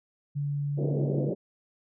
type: tone with pitch glide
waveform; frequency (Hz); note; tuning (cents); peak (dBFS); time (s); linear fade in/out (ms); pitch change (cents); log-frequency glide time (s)
sine; 143.6 to 141.38; D3 to C#3; -39 to +34; -27; 0.35-1.31; 20; -27; 0.91-1.02
type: band-pass noise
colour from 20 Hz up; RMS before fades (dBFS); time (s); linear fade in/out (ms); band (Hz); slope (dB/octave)
white; -31; 0.77-1.35; 20; 130 to 560; 48
effects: none